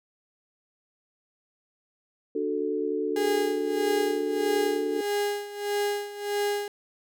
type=chord; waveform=sine; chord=D major; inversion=none; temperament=equal with one note detuned; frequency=296.2 / 370 / 440 Hz; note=D4 / F#4 / A4; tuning=+15 / 0 / 0 cents; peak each=-31 / -31 / -28 dBFS; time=2.35-5.01 s; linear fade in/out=5 ms
type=tone with tremolo; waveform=35% pulse; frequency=409.7 Hz; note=G#4; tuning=24 cents flat; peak=-22 dBFS; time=3.16-6.68 s; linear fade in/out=2 ms; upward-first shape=sine; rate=1.6 Hz; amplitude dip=80%
effects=none